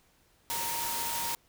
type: tone in noise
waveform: sine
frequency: 932 Hz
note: A#5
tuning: 1 cent flat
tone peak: -36 dBFS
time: 0.5-1.35 s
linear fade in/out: 0 ms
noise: white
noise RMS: -34 dBFS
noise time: 0.5-1.35 s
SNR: -5 dB
effects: pink hiss -66 dBFS RMS until 1.48 s